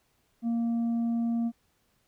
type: tone with tanh clipping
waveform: triangle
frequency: 232.6 Hz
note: A#3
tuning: 4 cents flat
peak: -26 dBFS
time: 0.42-1.52 s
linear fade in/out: 50 ms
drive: 8 dB
effects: pink hiss -71 dBFS RMS until 2.07 s